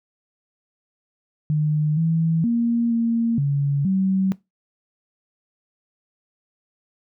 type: tone with pitch steps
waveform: sine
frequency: 151.7 / 163.2 / 234.3 / 231 / 141.4 / 190.7 Hz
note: D#3 / E3 / A#3 / A#3 / C#3 / G3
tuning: -44 / -17 / +9 / -16 / +35 / -47 cents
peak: -17 dBFS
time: 1.5-4.32 s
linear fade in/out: 0 ms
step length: 470 ms
effects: noise-tail reverb RT60 0.2 s tail -20 dB re dry